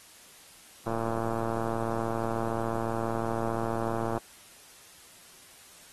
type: click train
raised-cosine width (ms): 1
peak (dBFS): -18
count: 378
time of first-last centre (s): 0.87-4.177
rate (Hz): 114
effects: white hiss -53 dBFS RMS until 5.92 s + AAC 32 kbps